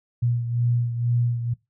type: beating tone pair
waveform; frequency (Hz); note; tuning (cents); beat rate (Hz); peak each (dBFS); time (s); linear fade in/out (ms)
sine; 119.4 / 121.5; A#2 / B2; +42 / -28; 2.1; -21 / -28; 0.22-1.54; 10
effects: noise-tail reverb RT60 0.2 s tail -20 dB re dry